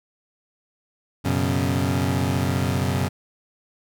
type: chord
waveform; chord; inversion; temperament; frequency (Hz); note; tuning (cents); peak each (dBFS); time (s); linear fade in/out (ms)
25% pulse; F# suspended fourth; none; equal; 92.5 / 123.47 / 138.59; F#2 / B2 / C#3; 0 / 0 / 0; -20 / -22 / -22; 1.24-3.09; 20
effects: none